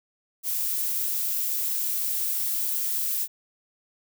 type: noise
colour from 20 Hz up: violet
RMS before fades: -27 dBFS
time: 0.43-3.28 s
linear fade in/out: 50 ms
effects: none